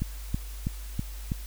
click train, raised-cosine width 5 ms, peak -15 dBFS, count 5, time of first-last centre 0.02-1.319 s, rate 3.08 Hz, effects added 50 Hz sine -36 dBFS peak until 1.46 s + white hiss -48 dBFS RMS until 1.46 s

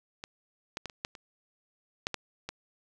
clicks, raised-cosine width 0.2 ms, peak -22 / -17 / -20 / -29 / -15 / -29 / -12 / -15 / -19 dBFS, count 9, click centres 0.239 / 0.771 / 0.857 / 0.898 / 1.049 / 1.152 / 2.069 / 2.143 / 2.49 s, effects none

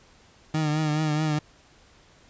30% pulse tone with vibrato, 153.4 Hz, D#3, 24 cents flat, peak -20 dBFS, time 0.54-1.39 s, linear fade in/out 5 ms, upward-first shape triangle, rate 4.7 Hz, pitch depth 54 cents each way, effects pink hiss -56 dBFS RMS until 2.29 s + resampled to 16000 Hz

